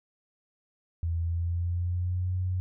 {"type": "tone with pitch glide", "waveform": "sine", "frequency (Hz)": [83.6, 91.69], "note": ["E2", "F#2"], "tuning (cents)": [25, -15], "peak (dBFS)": -26, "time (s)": [1.03, 2.6], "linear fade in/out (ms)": 0, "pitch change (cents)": 160, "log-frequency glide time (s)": [1.19, 2.35], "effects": []}